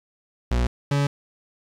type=tone pair in turn; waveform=40% pulse; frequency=60.4 / 142.09 Hz; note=B1 / C#3; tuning=-38 / +43 cents; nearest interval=octave + minor third; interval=1481 cents; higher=second; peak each=-18 dBFS; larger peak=neither; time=0.51-0.67 / 0.91-1.07 s; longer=neither; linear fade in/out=5 ms; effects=low-pass 7000 Hz 12 dB/octave + 8-bit